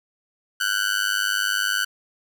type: tone with amplitude modulation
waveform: sawtooth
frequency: 1500 Hz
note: F#6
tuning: 23 cents sharp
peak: -13 dBFS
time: 0.6-1.85 s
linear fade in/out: 10 ms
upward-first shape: sine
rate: 100 Hz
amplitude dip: 100%
effects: none